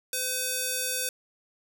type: tone with band-pass filter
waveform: square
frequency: 510 Hz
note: C5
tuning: 44 cents flat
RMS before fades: -30 dBFS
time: 0.13-1.09 s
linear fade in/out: 2 ms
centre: 11000 Hz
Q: 0.76
effects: none